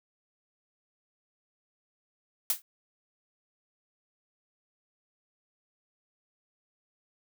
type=noise with exponential decay; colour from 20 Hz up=blue; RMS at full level=-22 dBFS; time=2.5-2.62 s; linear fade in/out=2 ms; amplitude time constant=25 ms; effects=none